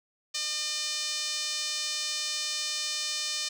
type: tone with band-pass filter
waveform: 5% pulse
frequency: 604 Hz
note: D5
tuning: 48 cents sharp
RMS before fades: -32 dBFS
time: 0.34-3.49 s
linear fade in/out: 10 ms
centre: 5100 Hz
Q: 1.1
effects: none